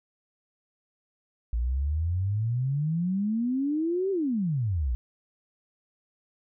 sine exponential two-way sweep, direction up then down, 55.9 to 398 to 55.9 Hz, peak -24 dBFS, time 1.53-4.95 s, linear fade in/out 0 ms, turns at 4.11 s, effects none

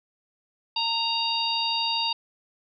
harmonic tone with a mistuned harmonic, 932.3 Hz, A#5, in tune, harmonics 1 / 3 / 4 / 5, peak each -29 / -29 / -29 / -29 dBFS, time 0.76-2.13 s, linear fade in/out 5 ms, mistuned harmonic 1, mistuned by -24 cents, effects none

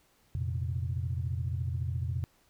sine chord, F suspended fourth, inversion none, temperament equal, 87.31 / 116.54 / 130.81 Hz, F2 / Bb2 / C3, 0 / 0 / 0 cents, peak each -32 / -35 / -35 dBFS, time 0.35-2.24 s, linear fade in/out 0 ms, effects tanh soft clip ceiling -21 dBFS + pink hiss -67 dBFS RMS until 2.49 s

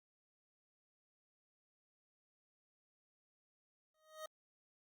25% pulse tone with exponential growth, 625 Hz, D#5, 8 cents sharp, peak -39 dBFS, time 3.94-4.26 s, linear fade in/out 5 ms, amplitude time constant 68 ms, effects Opus 48 kbps

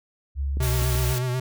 sine tone with pitch glide, 69.3 to 65.41 Hz, C#2 to C2, 0 to 0 cents, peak -23 dBFS, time 0.35-1.16 s, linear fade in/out 50 ms, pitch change -100 cents, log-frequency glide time 0.63-0.86 s
clicks, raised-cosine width 3 ms, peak -22 dBFS, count 3, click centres 0.571 / 0.821 / 0.956 s
square tone with vibrato, 126 Hz, B2, 35 cents sharp, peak -24 dBFS, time 0.6-1.4 s, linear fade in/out 5 ms, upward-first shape sine, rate 8.1 Hz, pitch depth 42 cents each way
white noise, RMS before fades -32 dBFS, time 0.62-1.19 s, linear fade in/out 10 ms
effects none

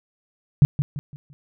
sine tone with echo, 143.1 Hz, D3, 45 cents flat, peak -8 dBFS, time 0.62-0.65 s, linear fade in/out 0 ms, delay 170 ms, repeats 4, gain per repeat -9 dB, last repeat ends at 1.33 s, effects none

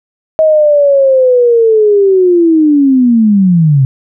sine linear sweep, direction down, 637 to 128.9 Hz, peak -4 dBFS, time 0.39-3.85 s, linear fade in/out 0 ms, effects none

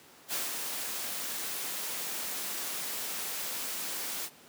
white noise with ADSR envelope, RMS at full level -32 dBFS, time 0.28-4.3 s, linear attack 54 ms, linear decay 160 ms, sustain -4 dB, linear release 57 ms, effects pink hiss -55 dBFS RMS until 4.48 s + high-pass 200 Hz 12 dB/octave

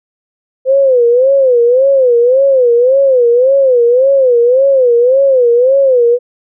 sine tone with vibrato, 510 Hz, C5, 44 cents flat, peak -5 dBFS, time 0.65-6.19 s, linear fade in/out 50 ms, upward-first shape sine, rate 1.8 Hz, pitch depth 140 cents each way, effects none

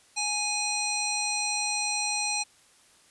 harmonic tone, 830.6 Hz, G#5, in tune, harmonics 1 / 3 / 5 / 7 / 9 / 10, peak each -34 / -32 / -32 / -33 / -37 / -36 dBFS, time 0.16-2.44 s, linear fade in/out 20 ms, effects white hiss -59 dBFS RMS until 3.1 s + resampled to 24000 Hz

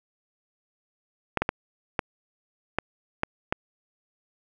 clicks, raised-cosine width 0.5 ms, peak -8 dBFS, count 7, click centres 1.373 / 1.42 / 1.491 / 1.992 / 2.786 / 3.234 / 3.525 s, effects none

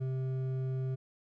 triangle tone with hard clipping, 130.81 Hz, C3, in tune, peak -33 dBFS, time 0-0.96 s, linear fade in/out 20 ms, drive 11 dB, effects none

